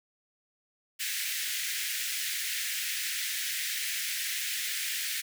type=high-pass noise; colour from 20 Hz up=pink; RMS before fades=-33 dBFS; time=0.99-5.22 s; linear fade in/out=20 ms; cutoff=1700 Hz; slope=48 dB/octave; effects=none